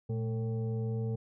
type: tone with frequency modulation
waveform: sine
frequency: 116.54 Hz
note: A#2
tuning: in tune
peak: -30 dBFS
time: 0.09-1.16 s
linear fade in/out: 10 ms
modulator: 333 Hz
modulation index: 0.72
effects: none